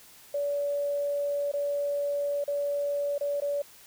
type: tone with dropouts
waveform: sine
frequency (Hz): 573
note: D5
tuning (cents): -43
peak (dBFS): -26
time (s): 0.34-3.62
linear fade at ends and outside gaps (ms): 5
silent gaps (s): 1.517-1.536 / 2.441-2.478 / 3.181-3.209 / 3.403-3.419
effects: white hiss -53 dBFS RMS until 3.86 s